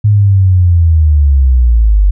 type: linear sweep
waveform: sine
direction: down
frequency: 106.2 to 46.92 Hz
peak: -4 dBFS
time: 0.04-2.11 s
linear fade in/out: 10 ms
effects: none